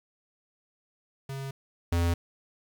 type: tone pair in turn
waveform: square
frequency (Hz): 135.9 / 85.44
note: C#3 / F2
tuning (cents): -34 / -37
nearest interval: minor sixth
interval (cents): 803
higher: first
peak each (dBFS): -34 / -24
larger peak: second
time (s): 1.29-1.51 / 1.92-2.14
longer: neither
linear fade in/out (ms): 5
effects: 9-bit